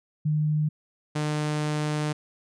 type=tone pair in turn; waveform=sine / sawtooth; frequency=152.2 / 150.89 Hz; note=D#3 / D3; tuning=-38 / +47 cents; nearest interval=unison; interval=15 cents; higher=first; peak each=-21 dBFS; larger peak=neither; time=0.25-0.69 / 1.15-2.13 s; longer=second; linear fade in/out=10 ms; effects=resampled to 22050 Hz